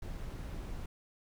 brown noise, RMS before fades -41 dBFS, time 0.02-0.86 s, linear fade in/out 5 ms, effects none

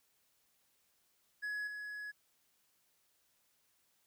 triangle tone with level steps, 1684 Hz, G#6, 24 cents sharp, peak -35 / -40 dBFS, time 1.42-2.12 s, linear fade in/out 20 ms, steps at 1.67 s, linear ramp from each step 5 ms, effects white hiss -75 dBFS RMS until 4.06 s

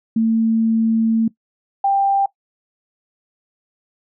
sine tone pair in turn, 224.7 / 790.2 Hz, A3 / G5, +37 / +14 cents, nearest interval octave + minor seventh, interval 2177 cents, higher second, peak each -13 dBFS, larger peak neither, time 0.16-1.28 / 1.84-2.26 s, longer first, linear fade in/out 5 ms, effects noise-tail reverb RT60 0.1 s tail -19 dB re dry

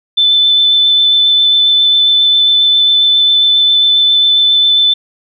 sine tone with vibrato, 3520 Hz, A7, in tune, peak -6 dBFS, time 0.17-4.94 s, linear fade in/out 10 ms, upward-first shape sine, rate 7.4 Hz, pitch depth 9 cents each way, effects none

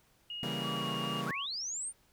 sine tone with pitch glide, 2871 to 2840 Hz, F7 to F7, +47 to +28 cents, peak -38 dBFS, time 0.3-1.21 s, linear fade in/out 2 ms, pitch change -19 cents, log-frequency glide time 0.85-1 s
sawtooth chord, C# diminished seventh, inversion none, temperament equal, 138.59 / 164.81 / 196 / 233.1 Hz, C#3 / E3 / G3 / Bb3, 0 / 0 / 0 / 0 cents, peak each -37 dBFS, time 0.43-1.31 s, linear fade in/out 0 ms
sine tone with vibrato, 1125 Hz, C#6, 25 cents sharp, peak -39 dBFS, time 0.61-1.47 s, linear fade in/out 50 ms, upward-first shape sine, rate 2.4 Hz, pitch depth 36 cents each way
sine linear sweep, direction up, 921 to 9200 Hz, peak -35 dBFS, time 1.24-1.93 s, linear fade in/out 50 ms
effects pink hiss -68 dBFS RMS until 2.12 s

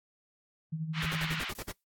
sine tone with tremolo, 159 Hz, D#3, 38 cents sharp, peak -30 dBFS, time 0.72-1.4 s, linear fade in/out 10 ms, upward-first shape sine, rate 12 Hz, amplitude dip 60%
white band-pass noise, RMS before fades -37 dBFS, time 0.93-1.53 s, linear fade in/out 50 ms, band 1100 to 3300 Hz, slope 24 dB/octave
pink noise bursts, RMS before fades -39 dBFS, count 8, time 1.02-1.72 s, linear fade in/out 5 ms, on 42 ms, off 52 ms
blue noise with exponential decay, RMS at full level -47 dBFS, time 1.55-1.84 s, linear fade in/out 1 ms, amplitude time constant 63 ms
effects noise-tail reverb RT60 0.1 s tail -22 dB re dry + AAC 64 kbps

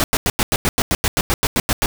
pink noise bursts, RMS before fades -17 dBFS, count 15, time 0-1.859 s, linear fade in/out 0 ms, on 39 ms, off 91 ms, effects none

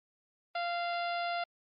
harmonic tone, 693 Hz, F5, 14 cents flat, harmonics 1 / 2 / 3 / 4 / 5 / 6 / 7, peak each -33 / -39 / -43 / -45 / -47 / -49 / -50 dBFS, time 0.55-1.44 s, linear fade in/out 5 ms, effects Opus 32 kbps

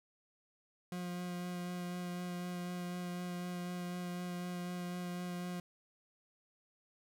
40% pulse tone with vibrato, 177.8 Hz, F3, 31 cents sharp, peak -38 dBFS, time 0.92-5.6 s, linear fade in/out 2 ms, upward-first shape sine, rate 4 Hz, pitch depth 12 cents each way, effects none

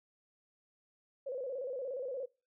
sine tone with vibrato, 523.3 Hz, C5, in tune, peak -36 dBFS, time 1.26-2.26 s, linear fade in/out 10 ms, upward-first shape square, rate 17 Hz, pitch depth 91 cents each way, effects noise-tail reverb RT60 0.3 s tail -23 dB re dry

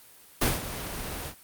pink noise with ADSR envelope, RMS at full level -22 dBFS, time 0.41-1.35 s, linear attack 11 ms, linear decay 170 ms, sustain -13 dB, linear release 85 ms, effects white hiss -53 dBFS RMS until 1.43 s + Opus 32 kbps

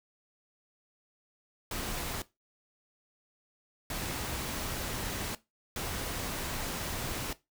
pink noise bursts at uneven times, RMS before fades -36 dBFS, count 3, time 1.71-2.22 / 3.9-5.35 / 5.76-7.33 s, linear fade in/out 2 ms, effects noise-tail reverb RT60 0.2 s tail -17 dB re dry

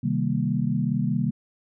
sine chord, C minor seventh, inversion none, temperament equal, 130.81 / 155.56 / 196 / 233.1 Hz, C3 / Eb3 / G3 / Bb3, 0 / 0 / 0 / 0 cents, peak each -27 dBFS, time 0.03-1.31 s, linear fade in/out 10 ms, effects none

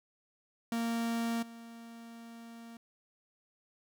45% pulse tone with level steps, 231.3 Hz, A#3, 13 cents flat, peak -31 / -47 dBFS, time 0.72-2.77 s, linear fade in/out 2 ms, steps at 1.42 s, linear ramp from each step 10 ms, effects none

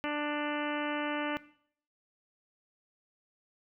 harmonic tone, 295.5 Hz, D4, 11 cents sharp, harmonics 1 / 2 / 3 / 4 / 5 / 6 / 7 / 8 / 9 / 10, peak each -35 / -38 / -40 / -41 / -42 / -43 / -43 / -44 / -45 / -45 dBFS, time 0.04-1.37 s, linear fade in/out 0 ms, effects noise-tail reverb RT60 0.6 s tail -18 dB re dry

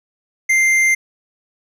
sine tone with tanh clipping, 2093 Hz, C7, in tune, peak -13 dBFS, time 0.49-0.95 s, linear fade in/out 10 ms, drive 11 dB, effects none

